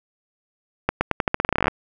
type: accelerating click train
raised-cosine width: 0.5 ms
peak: -3 dBFS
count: 18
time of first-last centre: 0.89-1.681 s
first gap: 120 ms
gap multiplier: 0.86
effects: none